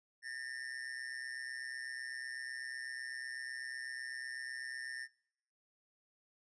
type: tone with amplitude modulation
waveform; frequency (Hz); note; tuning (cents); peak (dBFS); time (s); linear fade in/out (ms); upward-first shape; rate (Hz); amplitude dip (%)
square; 1807; A6; +46; -39; 0.22-5.08; 50; sine; 128; 85
effects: noise-tail reverb RT60 0.7 s tail -23 dB re dry + resampled to 22050 Hz